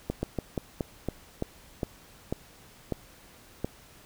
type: slowing click train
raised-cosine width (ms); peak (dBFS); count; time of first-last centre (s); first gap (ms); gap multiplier
2; -15; 11; 0.1-3.646; 130; 1.21
effects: pink hiss -54 dBFS RMS until 4.05 s